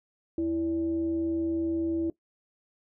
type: tone with frequency modulation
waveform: sine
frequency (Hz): 329.6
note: E4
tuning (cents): 0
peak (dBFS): -25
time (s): 0.38-2.1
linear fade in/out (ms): 2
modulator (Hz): 249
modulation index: 0.3
effects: noise-tail reverb RT60 0.1 s tail -18 dB re dry